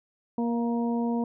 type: harmonic tone with a mistuned harmonic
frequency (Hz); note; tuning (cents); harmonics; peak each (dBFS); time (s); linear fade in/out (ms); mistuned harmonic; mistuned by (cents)
235.4; A#3; +17; 1 / 2 / 3 / 4; -25 / -33 / -37 / -37; 0.38-1.24; 2; 3; -19
effects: none